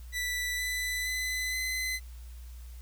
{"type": "tone with pitch steps", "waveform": "sawtooth", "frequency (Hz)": [1975, 1994.5, 2014, 2034], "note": ["B6", "B6", "B6", "C7"], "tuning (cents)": [0, 17, 33, -50], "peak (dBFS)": -27, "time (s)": [0.12, 2], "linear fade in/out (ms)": 50, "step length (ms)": 470, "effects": ["added 60 Hz sine -42 dBFS peak until 2.81 s", "white hiss -59 dBFS RMS until 2.81 s"]}